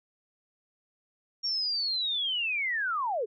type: linear sweep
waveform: sine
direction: down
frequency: 5588 to 390 Hz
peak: -27 dBFS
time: 1.43-3.26 s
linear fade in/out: 20 ms
effects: none